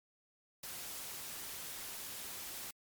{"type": "noise", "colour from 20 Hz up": "white", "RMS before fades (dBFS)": -45, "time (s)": [0.63, 2.71], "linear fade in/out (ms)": 5, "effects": ["MP3 96 kbps"]}